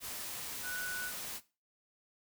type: tone in noise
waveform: sine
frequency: 1480 Hz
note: F#6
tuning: in tune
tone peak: -38 dBFS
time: 0.62-1.12 s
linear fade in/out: 50 ms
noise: white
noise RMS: -42 dBFS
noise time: 0-1.41 s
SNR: +1 dB
effects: noise-tail reverb RT60 0.3 s tail -17 dB re dry